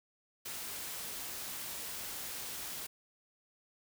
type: noise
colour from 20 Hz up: white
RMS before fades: -42 dBFS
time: 0.45-2.87 s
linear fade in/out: 10 ms
effects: none